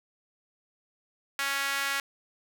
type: tone with high-pass filter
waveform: sawtooth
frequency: 277.2 Hz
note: C#4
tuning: in tune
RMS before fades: -30 dBFS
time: 1.39-2 s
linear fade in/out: 2 ms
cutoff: 1600 Hz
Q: 1.7
effects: none